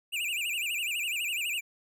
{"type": "tone with vibrato", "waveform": "square", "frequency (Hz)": 2608, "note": "E7", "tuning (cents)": -19, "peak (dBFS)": -30, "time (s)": [0.12, 1.61], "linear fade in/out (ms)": 20, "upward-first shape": "sine", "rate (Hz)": 12, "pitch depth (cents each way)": 190, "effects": []}